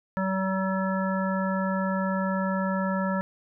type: harmonic tone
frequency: 190.3 Hz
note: F#3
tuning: 49 cents sharp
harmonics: 1 / 3 / 5 / 7 / 9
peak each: -26 / -31 / -33 / -34 / -36 dBFS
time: 0.17-3.21 s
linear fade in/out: 0 ms
effects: none